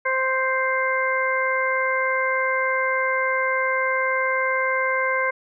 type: harmonic tone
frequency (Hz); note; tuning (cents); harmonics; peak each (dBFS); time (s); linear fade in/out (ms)
523.3; C5; 0; 1 / 2 / 3 / 4; -25 / -25 / -25 / -25; 0.05-5.31; 10
effects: none